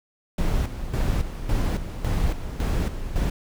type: noise with tremolo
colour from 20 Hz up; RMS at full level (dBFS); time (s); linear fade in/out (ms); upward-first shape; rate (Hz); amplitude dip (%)
brown; -22; 0.38-3.3; 5; square; 1.8; 65
effects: none